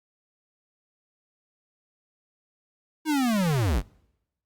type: linear sweep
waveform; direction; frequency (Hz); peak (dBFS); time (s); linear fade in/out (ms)
square; down; 321.2 to 36.71; -22; 3.05-3.83; 50
effects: noise-tail reverb RT60 0.9 s tail -26 dB re dry + Opus 48 kbps